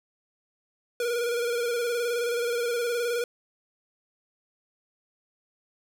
square tone with vibrato, 475.9 Hz, A#4, 36 cents sharp, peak -26 dBFS, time 1-3.24 s, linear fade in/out 2 ms, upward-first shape square, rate 19 Hz, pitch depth 34 cents each way, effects none

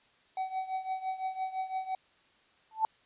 triangle tone with tremolo, 756 Hz, F#5, 37 cents sharp, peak -27 dBFS, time 0.37-1.95 s, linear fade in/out 2 ms, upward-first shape triangle, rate 5.9 Hz, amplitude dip 85%
sine tone with exponential growth, 880 Hz, A5, in tune, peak -20 dBFS, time 2.71-2.85 s, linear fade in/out 1 ms, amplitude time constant 30 ms
effects white hiss -65 dBFS RMS until 3.05 s + resampled to 8000 Hz

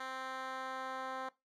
10% pulse tone with band-pass filter sweep, 261.6 Hz, C4, in tune, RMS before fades -42 dBFS, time 0-1.29 s, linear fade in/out 5 ms, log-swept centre 1700 to 980 Hz, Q 0.79, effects noise-tail reverb RT60 0.2 s tail -18 dB re dry

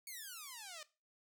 5% pulse exponential sweep, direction down, 2265 to 591 Hz, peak -36 dBFS, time 0.07-0.83 s, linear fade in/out 2 ms, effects noise-tail reverb RT60 0.3 s tail -18 dB re dry

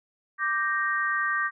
sine chord, G minor, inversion second, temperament equal, 1174.7 / 1568 / 1864.7 Hz, D6 / G6 / Bb6, 0 / 0 / 0 cents, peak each -28 dBFS, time 0.38-1.51 s, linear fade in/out 50 ms, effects none

